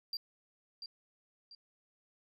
sine tone with echo, 4733 Hz, D8, 13 cents sharp, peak -33 dBFS, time 0.13-0.17 s, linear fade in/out 2 ms, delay 690 ms, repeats 2, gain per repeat -9 dB, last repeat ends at 1.55 s, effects tanh soft clip ceiling -34 dBFS

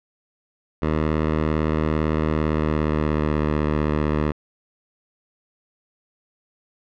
10% pulse tone with pitch glide, 77.78 to 75.65 Hz, D#2 to D#2, 0 to -48 cents, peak -11 dBFS, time 0.82-4.32 s, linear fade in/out 5 ms, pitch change -48 cents, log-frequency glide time 2.31-3.45 s, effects low-pass 2000 Hz 12 dB/octave

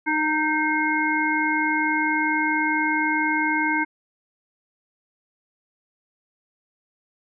harmonic tone with a mistuned harmonic, 307.4 Hz, D#4, 21 cents flat, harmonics 1 / 3 / 5 / 7, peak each -25 / -25 / -25 / -25 dBFS, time 0.06-3.85 s, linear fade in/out 20 ms, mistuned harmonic 5, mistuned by +25 cents, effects none

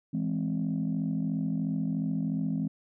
sine chord, E augmented, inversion none, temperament equal, 164.81 / 207.7 / 261.6 Hz, E3 / G#3 / B#3, 0 / 0 / 0 cents, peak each -30 / -31 / -31 dBFS, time 0.13-2.68 s, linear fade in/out 10 ms, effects tanh soft clip ceiling -21 dBFS

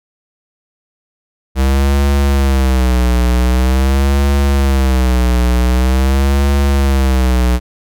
square tone with vibrato, 65.41 Hz, C2, in tune, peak -10 dBFS, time 1.55-7.6 s, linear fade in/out 50 ms, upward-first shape sine, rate 0.45 Hz, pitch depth 120 cents each way, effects none

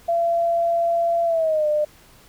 sine tone with pitch glide, 679 to 601.4 Hz, F5 to D5, -49 to +41 cents, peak -17 dBFS, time 0.08-1.85 s, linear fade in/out 10 ms, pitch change -210 cents, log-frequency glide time 1.25-1.67 s, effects pink hiss -51 dBFS RMS until 2.28 s

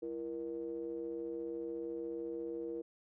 triangle ring-modulated tone, 68.5 Hz, C#2, 20 cents flat, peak -33 dBFS, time 0.02-2.82 s, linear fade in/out 10 ms, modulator 404 Hz, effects none

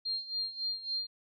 sine tone with tremolo, 4199 Hz, C8, 5 cents sharp, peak -30 dBFS, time 0.05-1.07 s, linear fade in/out 10 ms, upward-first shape sine, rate 3.6 Hz, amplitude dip 80%, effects none

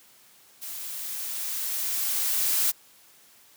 blue noise with level ramp, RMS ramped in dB -37 to -23 dBFS, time 0.61-2.72 s, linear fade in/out 20 ms, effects white hiss -56 dBFS RMS until 3.56 s + high-pass 100 Hz 12 dB/octave

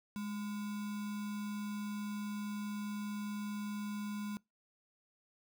sine tone with sample-and-hold, 207.7 Hz, G#3, in tune, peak -37 dBFS, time 0.16-4.37 s, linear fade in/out 0 ms, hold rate 1225 Hz, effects noise-tail reverb RT60 0.2 s tail -24 dB re dry

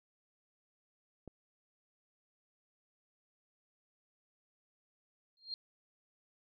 click, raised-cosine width 2 ms, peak -34 dBFS, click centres 1.277 s
sine tone with exponential growth, 4211 Hz, C8, 10 cents sharp, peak -34 dBFS, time 5.37-5.54 s, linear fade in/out 1 ms, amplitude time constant 36 ms
effects none

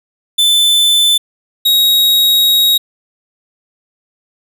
45% pulse tone pair in turn, 3520 / 3792 Hz, A7 / A#7, 0 / +29 cents, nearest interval minor second, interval 129 cents, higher second, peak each -8 dBFS, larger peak neither, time 0.38-1.18 / 1.65-2.78 s, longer second, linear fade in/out 10 ms, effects none

